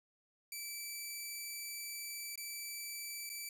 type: tone with dropouts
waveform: 10% pulse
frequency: 2319 Hz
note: D7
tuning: 22 cents flat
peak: -33 dBFS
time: 0.52-3.49 s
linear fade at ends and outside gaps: 2 ms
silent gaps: 2.357-2.376 / 3.293-3.299 s
effects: none